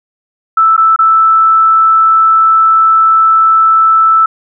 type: tone with dropouts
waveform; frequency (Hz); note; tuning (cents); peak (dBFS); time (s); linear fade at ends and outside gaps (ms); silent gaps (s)
sine; 1318.5; E6; 0; -4; 0.57-4.26; 5; 0.766-0.777 / 0.962-0.989
effects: none